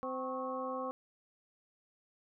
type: harmonic tone with a mistuned harmonic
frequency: 258.3 Hz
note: C4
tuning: 22 cents flat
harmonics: 1 / 2 / 3 / 4 / 5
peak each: -43 / -39 / -45 / -40 / -50 dBFS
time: 0.03-0.91 s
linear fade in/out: 0 ms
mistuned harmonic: 4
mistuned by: +99 cents
effects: none